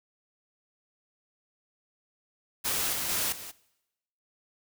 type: noise with level steps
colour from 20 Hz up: white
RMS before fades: -29 / -32 / -29 / -42 dBFS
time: 2.64-3.52 s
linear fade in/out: 20 ms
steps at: 2.93 / 3.09 / 3.32 s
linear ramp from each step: 5 ms
effects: noise-tail reverb RT60 0.9 s tail -21 dB re dry